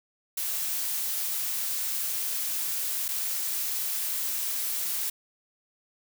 blue noise with dropouts, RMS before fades -30 dBFS, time 0.37-5.1 s, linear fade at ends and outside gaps 5 ms, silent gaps 3.082-3.087 s, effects none

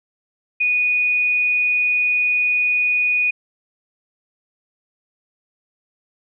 sine tone, 2470 Hz, D#7, 13 cents flat, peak -15 dBFS, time 0.6-3.31 s, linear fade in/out 10 ms, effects none

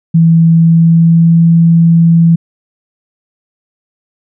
sine tone with pitch glide, 164.81 to 166.72 Hz, E3 to E3, 0 to +20 cents, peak -3 dBFS, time 0.14-2.36 s, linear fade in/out 10 ms, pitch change +20 cents, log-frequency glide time 0.51-1.42 s, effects none

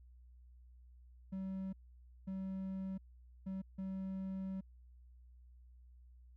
triangle tone bursts at uneven times, 190.7 Hz, G3, 47 cents flat, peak -37 dBFS, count 4, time 1.32-1.73 / 2.27-2.98 / 3.46-3.62 / 3.78-4.61 s, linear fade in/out 10 ms, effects added 61 Hz sine -57 dBFS peak until 6.36 s

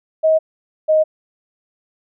sine tone pair in turn, 634 / 624.2 Hz, D#5 / D#5, +32 / +5 cents, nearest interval unison, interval 27 cents, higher first, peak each -10 dBFS, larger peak neither, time 0.23-0.39 / 0.88-1.04 s, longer neither, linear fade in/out 20 ms, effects none

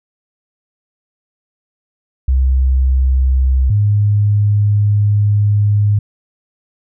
sine tone pair in turn, 65.2 / 103.5 Hz, C2 / G#2, -5 / -5 cents, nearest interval minor sixth, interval 800 cents, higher second, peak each -9 dBFS, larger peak neither, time 2.28-3.7 / 3.7-5.99 s, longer second, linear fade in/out 5 ms, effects none

